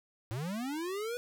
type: linear sweep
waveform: square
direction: up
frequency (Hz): 103.83 to 493.9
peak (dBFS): -35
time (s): 0.31-1.17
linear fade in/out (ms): 0
effects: none